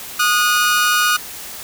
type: tone pair together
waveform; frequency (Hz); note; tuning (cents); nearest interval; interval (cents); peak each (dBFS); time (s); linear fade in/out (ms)
sawtooth; 1234 / 1452.8; D#6 / F#6; -15 / -32; minor third; 283; -13 / -12; 0.19-1.17; 10
effects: white hiss -32 dBFS RMS until 1.63 s